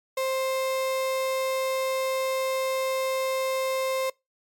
35% pulse tone, 526 Hz, C5, 9 cents sharp, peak -23 dBFS, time 0.17-4.1 s, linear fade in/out 5 ms, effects noise-tail reverb RT60 0.2 s tail -24 dB re dry + MP3 96 kbps

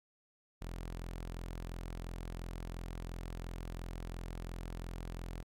sawtooth tone, 42.88 Hz, F1, 31 cents flat, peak -37 dBFS, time 0.61-5.43 s, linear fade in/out 10 ms, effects AAC 64 kbps

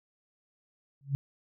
sine tone with exponential growth, 138.59 Hz, C#3, in tune, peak -22 dBFS, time 1.01-1.15 s, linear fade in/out 0 ms, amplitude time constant 29 ms, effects none

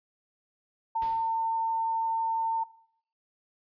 sine tone, 903 Hz, A5, 45 cents sharp, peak -25 dBFS, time 0.95-2.64 s, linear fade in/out 10 ms
pink noise with exponential decay, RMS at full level -43 dBFS, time 1.02-1.53 s, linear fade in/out 0 ms, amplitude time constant 110 ms
effects noise-tail reverb RT60 0.6 s tail -18 dB re dry + resampled to 11025 Hz

